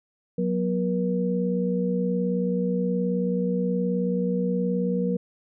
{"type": "tone cluster", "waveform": "sine", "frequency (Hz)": [183.1, 241.9, 477.9], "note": ["F#3", "B3", "A#4"], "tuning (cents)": [-18, -36, 43], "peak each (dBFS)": [-24, -30, -27], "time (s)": [0.38, 5.17], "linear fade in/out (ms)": 5, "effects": []}